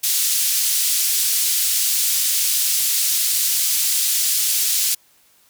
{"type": "band-pass noise", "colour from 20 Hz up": "white", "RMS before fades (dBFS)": -19, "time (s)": [0.03, 4.95], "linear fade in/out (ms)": 10, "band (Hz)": [3800, 15000], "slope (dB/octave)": 12, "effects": ["white hiss -56 dBFS RMS until 5.49 s"]}